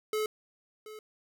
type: tone with echo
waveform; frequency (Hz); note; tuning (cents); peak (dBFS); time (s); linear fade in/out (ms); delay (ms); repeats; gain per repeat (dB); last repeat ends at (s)
square; 430; A4; -40; -29; 0.13-0.26; 2; 730; 1; -15; 0.99
effects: none